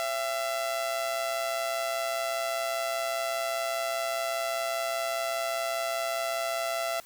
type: tone with amplitude modulation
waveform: sawtooth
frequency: 672 Hz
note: E5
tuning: 33 cents sharp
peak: -22 dBFS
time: 0-7 s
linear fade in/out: 0 ms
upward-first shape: sine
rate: 125 Hz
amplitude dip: 55%
effects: white hiss -54 dBFS RMS until 7.05 s